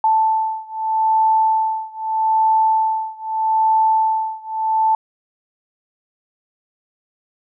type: beating tone pair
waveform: sine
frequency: 880 / 880.8 Hz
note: A5 / A5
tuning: 0 / +2 cents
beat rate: 0.8 Hz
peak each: -17 / -18 dBFS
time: 0.04-4.95 s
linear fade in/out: 2 ms
effects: none